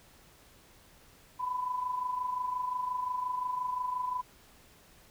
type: tone with amplitude modulation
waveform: sine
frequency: 1000 Hz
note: B5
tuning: 21 cents sharp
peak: -28 dBFS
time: 1.39-4.22 s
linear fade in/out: 20 ms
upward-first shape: sine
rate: 25.7 Hz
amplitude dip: 60%
effects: pink hiss -59 dBFS RMS until 5.1 s